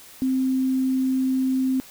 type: tone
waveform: sine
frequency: 261.3 Hz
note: C4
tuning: 2 cents flat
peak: -19 dBFS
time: 0.22-1.8 s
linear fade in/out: 0 ms
effects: white hiss -46 dBFS RMS until 1.9 s